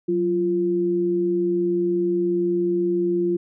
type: tone pair together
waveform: sine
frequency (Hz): 183.87 / 347.1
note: F#3 / F4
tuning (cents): -11 / -11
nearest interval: major seventh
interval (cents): 1100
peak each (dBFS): -27 / -19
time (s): 0.08-3.37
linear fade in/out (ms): 10
effects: none